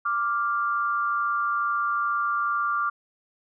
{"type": "tone pair together", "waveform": "sine", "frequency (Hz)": [1174.7, 1397], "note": ["D6", "F6"], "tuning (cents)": [0, 0], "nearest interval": "minor third", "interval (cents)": 300, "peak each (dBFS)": [-24, -27], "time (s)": [0.05, 2.9], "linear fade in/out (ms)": 10, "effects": []}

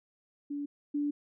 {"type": "tone pair in turn", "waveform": "sine", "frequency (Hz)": [287.7, 290.9], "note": ["D4", "D4"], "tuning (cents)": [-36, -16], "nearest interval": "unison", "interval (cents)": 20, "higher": "second", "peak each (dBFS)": [-33, -28], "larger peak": "second", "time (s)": [[0.5, 0.66], [0.94, 1.11]], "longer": "second", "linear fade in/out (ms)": 10, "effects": []}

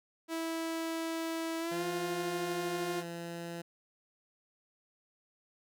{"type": "tone with pitch glide", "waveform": "sawtooth", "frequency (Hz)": [327.3, 352.8], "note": ["E4", "F4"], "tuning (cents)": [-12, 18], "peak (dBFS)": -30, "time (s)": [0.28, 3.04], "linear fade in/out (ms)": 50, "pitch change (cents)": 130, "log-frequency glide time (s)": [1.59, 1.84]}
{"type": "tone", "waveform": "15% pulse", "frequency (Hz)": 170, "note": "F3", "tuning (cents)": -46, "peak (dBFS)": -33, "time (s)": [1.71, 3.62], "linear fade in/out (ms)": 10}
{"effects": []}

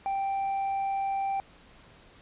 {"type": "tone", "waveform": "triangle", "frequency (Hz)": 784, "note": "G5", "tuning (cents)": 0, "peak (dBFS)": -25, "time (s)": [0.06, 1.4], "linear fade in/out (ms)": 0, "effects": ["pink hiss -55 dBFS RMS until 2.21 s", "resampled to 8000 Hz"]}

